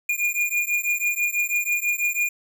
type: beating tone pair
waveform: square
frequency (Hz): 2422 / 2428.1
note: D#7 / D#7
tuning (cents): -47 / -43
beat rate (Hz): 6.1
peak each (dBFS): -25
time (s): 0.09-2.29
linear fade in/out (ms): 5
effects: none